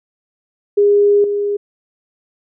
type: tone with level steps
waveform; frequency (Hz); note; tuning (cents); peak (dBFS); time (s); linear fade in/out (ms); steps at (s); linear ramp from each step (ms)
sine; 408.4; G#4; -29; -8 / -15; 0.77-1.57; 10; 1.24; 2
effects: none